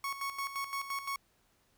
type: tone with tremolo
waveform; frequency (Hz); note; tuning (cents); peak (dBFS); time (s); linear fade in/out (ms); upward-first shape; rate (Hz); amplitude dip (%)
30% pulse; 1106; C#6; -4; -31; 0.04-1.16; 2; square; 5.8; 65
effects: pink hiss -71 dBFS RMS until 1.77 s